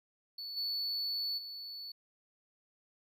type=tone with level steps; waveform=triangle; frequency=4448 Hz; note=C#8; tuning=5 cents sharp; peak=-39 / -32 / -41 dBFS; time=0.38-1.92 s; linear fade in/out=5 ms; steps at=0.56 / 1.37 s; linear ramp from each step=20 ms; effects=none